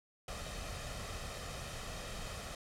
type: noise with comb filter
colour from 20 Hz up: pink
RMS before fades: -43 dBFS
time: 0.28-2.55 s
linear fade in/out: 2 ms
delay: 1.6 ms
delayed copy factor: +0.55
effects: low-pass 9000 Hz 12 dB/octave